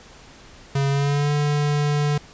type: tone with pitch glide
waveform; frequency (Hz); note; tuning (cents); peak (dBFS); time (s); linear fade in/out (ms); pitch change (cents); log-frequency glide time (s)
square; 138.59 to 146.83; C#3 to D3; 0 to 0; -19; 0.75-2.18; 5; +100; 0.89-1.31
effects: pink hiss -46 dBFS RMS until 2.33 s + resampled to 16000 Hz